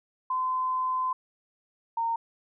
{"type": "tone pair in turn", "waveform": "sine", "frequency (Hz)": [1026, 919.4], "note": ["C6", "A#5"], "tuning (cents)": [-34, -24], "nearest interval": "major second", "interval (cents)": 190, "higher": "first", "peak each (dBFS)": -25, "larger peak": "neither", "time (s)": [[0.3, 1.13], [1.97, 2.16]], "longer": "first", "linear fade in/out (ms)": 5, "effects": []}